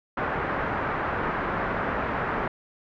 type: low-pass noise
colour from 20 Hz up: white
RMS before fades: -28 dBFS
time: 0.17-2.48 s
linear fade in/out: 5 ms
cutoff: 1600 Hz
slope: 24 dB/octave
effects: none